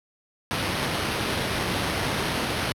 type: noise with sample-and-hold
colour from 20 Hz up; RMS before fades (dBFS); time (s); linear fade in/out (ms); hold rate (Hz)
pink; -26; 0.51-2.72; 0; 7350
effects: high-pass 80 Hz 12 dB/octave + low-pass 12000 Hz 12 dB/octave